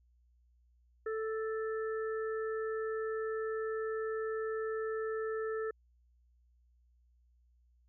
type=harmonic tone; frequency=440 Hz; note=A4; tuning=in tune; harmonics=1 / 3 / 4; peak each=-34 / -44 / -46 dBFS; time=1.06-5.71 s; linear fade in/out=5 ms; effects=added 60 Hz sine -65 dBFS peak until 7.88 s